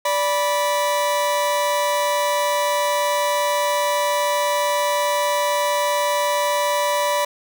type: tone pair together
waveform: 40% pulse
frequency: 583 / 981.4 Hz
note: D5 / B5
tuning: -13 / -11 cents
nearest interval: major sixth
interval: 902 cents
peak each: -20 dBFS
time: 0.05-7.25 s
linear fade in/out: 5 ms
effects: none